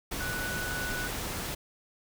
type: tone in noise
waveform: sine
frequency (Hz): 1480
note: F#6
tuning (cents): 0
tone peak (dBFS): -34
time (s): 0.2-1.08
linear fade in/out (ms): 10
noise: pink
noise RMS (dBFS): -35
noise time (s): 0.11-1.55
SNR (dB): -2
effects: none